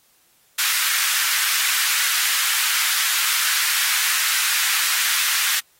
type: high-pass noise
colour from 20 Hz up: pink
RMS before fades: -21 dBFS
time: 0.58-5.6 s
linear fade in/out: 10 ms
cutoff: 1400 Hz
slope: 24 dB/octave
effects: white hiss -59 dBFS RMS until 5.79 s + AAC 48 kbps